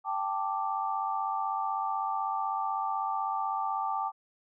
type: chord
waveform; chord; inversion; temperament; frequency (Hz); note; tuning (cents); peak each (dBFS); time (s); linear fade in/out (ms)
sine; G suspended second; none; equal; 784 / 880 / 1174.7; G5 / A5 / D6; 0 / 0 / 0; -33; 0.04-4.12; 50
effects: none